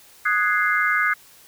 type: chord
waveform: sine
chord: Ab dominant seventh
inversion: second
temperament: equal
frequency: 1244.5 / 1480 / 1661.2 / 2093 Hz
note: Eb6 / Gb6 / Ab6 / C7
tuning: 0 / 0 / 0 / 0 cents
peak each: -23 dBFS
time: 0.25-1.14 s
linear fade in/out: 10 ms
effects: white hiss -50 dBFS RMS until 1.47 s